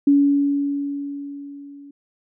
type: tone with level ramp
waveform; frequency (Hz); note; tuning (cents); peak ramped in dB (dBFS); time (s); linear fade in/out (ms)
sine; 283.1; C#4; +37; -10 to -39; 0.07-1.91; 5
effects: none